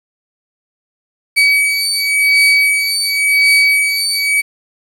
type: beating tone pair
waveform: 35% pulse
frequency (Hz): 2273 / 2273.92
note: C#7 / C#7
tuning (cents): +43 / +44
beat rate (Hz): 0.92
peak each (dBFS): -11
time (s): 1.36-4.42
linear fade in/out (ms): 20
effects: low-pass 12000 Hz 12 dB/octave + 7-bit

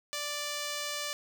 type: tone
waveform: 5% pulse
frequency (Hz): 587.3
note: D5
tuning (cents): 0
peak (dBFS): -22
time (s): 0.13-1.13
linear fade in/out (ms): 0
effects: none

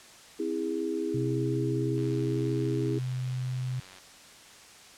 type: chord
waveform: sine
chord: C augmented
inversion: none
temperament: just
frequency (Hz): 261.6 / 327 / 408.8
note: C4 / E4 / G#4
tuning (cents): 0 / -14 / -27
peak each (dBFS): -36 / -31 / -32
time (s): 0.39-2.99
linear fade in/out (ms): 10
type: tone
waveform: sine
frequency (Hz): 127.5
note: C3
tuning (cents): -44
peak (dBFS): -29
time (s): 1.14-3.8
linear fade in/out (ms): 5
type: click train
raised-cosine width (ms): 0.2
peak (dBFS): -32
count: 188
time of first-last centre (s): 1.98-3.984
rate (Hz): 93.3
effects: white hiss -51 dBFS RMS until 4.97 s + low-pass 8000 Hz 12 dB/octave

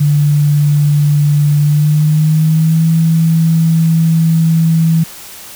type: tone with pitch glide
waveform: sine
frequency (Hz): 146.83 to 162.92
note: D3 to E3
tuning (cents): 0 to -20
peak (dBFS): -7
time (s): 0-5.04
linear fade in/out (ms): 10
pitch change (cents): +180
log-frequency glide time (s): 1.59-2.87
effects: white hiss -32 dBFS RMS until 5.55 s

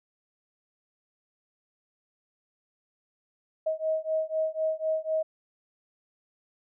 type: beating tone pair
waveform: sine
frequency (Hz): 631 / 635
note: D#5 / D#5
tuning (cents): +24 / +35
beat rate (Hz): 4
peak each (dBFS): -29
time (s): 3.66-5.23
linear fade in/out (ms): 10
effects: none

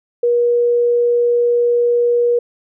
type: tone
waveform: sine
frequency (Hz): 478.9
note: A#4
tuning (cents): +47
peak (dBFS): -11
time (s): 0.23-2.39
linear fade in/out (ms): 5
effects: none

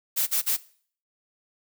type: noise bursts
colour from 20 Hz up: blue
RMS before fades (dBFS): -24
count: 3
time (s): 0.16-0.57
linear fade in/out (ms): 20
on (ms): 110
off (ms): 40
effects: noise-tail reverb RT60 0.5 s tail -19 dB re dry

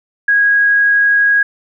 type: tone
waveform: sine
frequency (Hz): 1648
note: G#6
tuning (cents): -14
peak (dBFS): -8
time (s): 0.28-1.43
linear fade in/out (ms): 5
effects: none

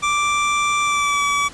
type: tone with pitch glide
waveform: 25% pulse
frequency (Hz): 1174.7 to 1145.2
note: D6 to D6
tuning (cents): 0 to -44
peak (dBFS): -13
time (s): 0.02-1.49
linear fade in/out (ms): 20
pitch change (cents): -44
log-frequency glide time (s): 0.83-1.23
effects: pink hiss -40 dBFS RMS until 1.53 s + resampled to 22050 Hz

